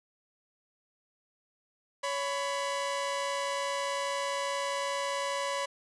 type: tone pair together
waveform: sawtooth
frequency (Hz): 560 / 997.6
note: C#5 / B5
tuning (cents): +18 / +17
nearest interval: minor seventh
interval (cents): 999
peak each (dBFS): -29 / -30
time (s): 2.03-5.66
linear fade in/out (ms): 10
effects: resampled to 22050 Hz + 10-bit